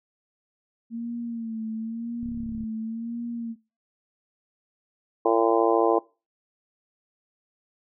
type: tone with vibrato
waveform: sine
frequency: 228.4 Hz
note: A#3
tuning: 35 cents flat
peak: -29 dBFS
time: 0.9-3.56 s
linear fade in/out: 50 ms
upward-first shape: sine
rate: 0.96 Hz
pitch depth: 60 cents each way
type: click train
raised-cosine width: 5 ms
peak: -29 dBFS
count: 15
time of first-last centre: 2.23-2.637 s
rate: 34.4 Hz
type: harmonic tone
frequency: 113.7 Hz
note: A#2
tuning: 43 cents flat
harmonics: 3 / 4 / 5 / 6 / 7 / 8 / 9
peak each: -24 / -22 / -27 / -27 / -27 / -33 / -28 dBFS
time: 5.25-5.99 s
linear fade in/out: 5 ms
effects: noise-tail reverb RT60 0.3 s tail -22 dB re dry